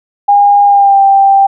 sine tone with pitch glide, 812 to 786.6 Hz, G#5 to G5, -39 to +6 cents, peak -3 dBFS, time 0.28-1.47 s, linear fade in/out 10 ms, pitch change -55 cents, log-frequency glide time 0.64-1.01 s, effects none

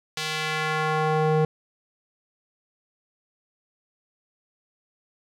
square tone with band-pass filter sweep, 155.56 Hz, D#3, in tune, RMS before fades -24 dBFS, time 0.17-1.45 s, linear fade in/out 2 ms, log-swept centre 4100 to 430 Hz, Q 0.99, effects none

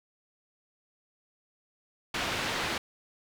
white low-pass noise, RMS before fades -32 dBFS, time 2.14-2.78 s, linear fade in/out 5 ms, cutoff 3000 Hz, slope 12 dB/octave, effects none

